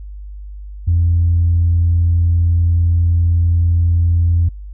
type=tone; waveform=sine; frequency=85.3 Hz; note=F2; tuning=40 cents flat; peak=-9 dBFS; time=0.87-4.49 s; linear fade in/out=10 ms; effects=tanh soft clip ceiling -6 dBFS + added 50 Hz sine -28 dBFS peak until 4.73 s